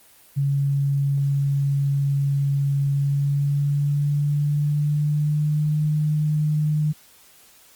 sine tone with pitch glide, 140 to 151.79 Hz, C#3 to D#3, +18 to -43 cents, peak -18 dBFS, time 0.36-6.93 s, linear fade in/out 20 ms, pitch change +139 cents, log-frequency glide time 2.89-5.81 s, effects white hiss -52 dBFS RMS until 7.75 s + Opus 24 kbps

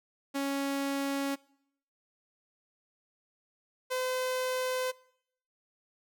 sawtooth tone pair in turn, 277.2 / 511 Hz, C#4 / C5, 0 / -41 cents, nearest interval major seventh, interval 1059 cents, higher second, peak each -26 dBFS, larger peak neither, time 0.34-1.36 / 3.9-4.92 s, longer neither, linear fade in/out 20 ms, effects noise-tail reverb RT60 0.7 s tail -23 dB re dry

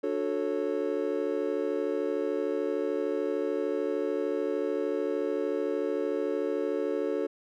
triangle chord, D major seventh, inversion none, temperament just, 293.7 / 367.1 / 440.5 / 550.6 Hz, D4 / F#4 / A4 / C#5, 0 / -14 / +2 / -12 cents, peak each -32 / -31 / -29 / -32 dBFS, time 0.03-7.27 s, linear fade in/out 10 ms, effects none

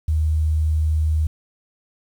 sine tone, 77.9 Hz, D#2, 3 cents sharp, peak -16 dBFS, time 0.08-1.27 s, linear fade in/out 5 ms, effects 8-bit

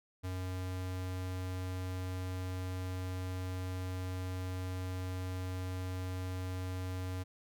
square tone, 92.2 Hz, F#2, 6 cents flat, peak -37 dBFS, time 0.23-7.24 s, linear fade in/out 20 ms, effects none

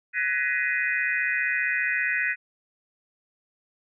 sine tone cluster, 1504 / 1682 / 1894 / 2029 / 2482 Hz, F#6 / G#6 / A#6 / B6 / D#7, +28 / +22 / +27 / +46 / -5 cents, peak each -30 / -31 / -27 / -31 / -29 dBFS, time 0.13-2.36 s, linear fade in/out 50 ms, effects none

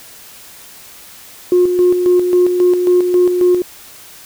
sine tone with tremolo, 358.7 Hz, F4, 46 cents sharp, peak -6 dBFS, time 1.52-3.62 s, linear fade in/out 2 ms, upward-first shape square, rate 3.7 Hz, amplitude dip 50%, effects tanh soft clip ceiling -3 dBFS + white hiss -38 dBFS RMS until 4.25 s

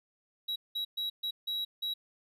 triangle tone bursts at uneven times, 3873 Hz, B7, 35 cents flat, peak -30 dBFS, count 6, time 0.48-0.56 / 0.75-0.85 / 0.97-1.1 / 1.23-1.31 / 1.47-1.65 / 1.82-1.94 s, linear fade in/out 10 ms, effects none

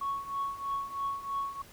sine tone with tremolo, 1108.7 Hz, C#6, in tune, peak -27 dBFS, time 0.01-1.62 s, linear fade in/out 5 ms, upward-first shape triangle, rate 3.1 Hz, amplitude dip 85%, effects tanh soft clip ceiling -26 dBFS + pink hiss -54 dBFS RMS until 1.72 s

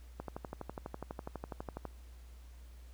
click train, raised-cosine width 1 ms, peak -26 dBFS, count 21, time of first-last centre 0.2-1.853 s, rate 12.1 Hz, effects added 60 Hz sine -50 dBFS peak until 2.93 s + pink hiss -65 dBFS RMS until 2.93 s

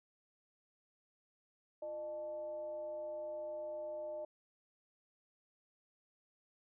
sine tone with frequency modulation, 608 Hz, D#5, 40 cents flat, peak -40 dBFS, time 1.82-4.25 s, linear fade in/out 5 ms, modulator 265 Hz, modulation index 0.35, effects none

